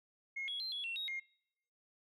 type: tone with pitch steps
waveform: sine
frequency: 2158 / 3340 / 4135 / 3367 / 2718 / 3777 / 2128 Hz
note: C#7 / G#7 / C8 / G#7 / F7 / A#7 / C7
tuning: -47 / +9 / -21 / +23 / -48 / +22 / +29 cents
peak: -37 dBFS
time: 0.36-1.2 s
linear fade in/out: 10 ms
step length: 120 ms
effects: noise-tail reverb RT60 0.8 s tail -26 dB re dry + tanh soft clip ceiling -33 dBFS